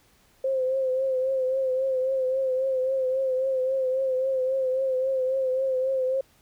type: tone with vibrato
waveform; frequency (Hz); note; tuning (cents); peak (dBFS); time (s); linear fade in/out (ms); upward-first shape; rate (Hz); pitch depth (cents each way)
sine; 523.3; C5; 0; -22; 0.44-6.21; 5; triangle; 3.7; 50
effects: pink hiss -61 dBFS RMS until 6.41 s